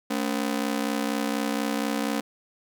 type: ring-modulated tone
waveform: sawtooth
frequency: 251.8 Hz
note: B3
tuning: 34 cents sharp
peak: -18 dBFS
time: 0.1-2.21 s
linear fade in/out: 10 ms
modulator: 32.1 Hz
effects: none